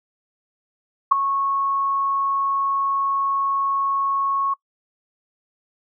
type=tone with ADSR envelope; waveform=sine; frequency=1100 Hz; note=C#6; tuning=14 cents flat; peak=-6 dBFS; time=1.11-4.54 s; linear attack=13 ms; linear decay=3 ms; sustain=-13 dB; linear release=8 ms; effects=noise-tail reverb RT60 0.1 s tail -22 dB re dry